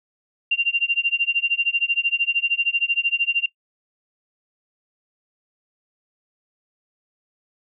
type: tone with tremolo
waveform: sine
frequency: 2775 Hz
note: F7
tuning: 12 cents flat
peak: -14 dBFS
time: 0.51-3.46 s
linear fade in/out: 5 ms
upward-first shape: sine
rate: 13 Hz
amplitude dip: 95%
effects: noise-tail reverb RT60 0.1 s tail -22 dB re dry